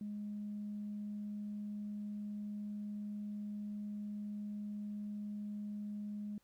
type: tone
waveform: sine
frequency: 207.7 Hz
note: G#3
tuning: in tune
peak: -39 dBFS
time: 0.01-6.38 s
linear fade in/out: 2 ms
effects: tanh soft clip ceiling -35 dBFS + pink hiss -75 dBFS RMS until 6.43 s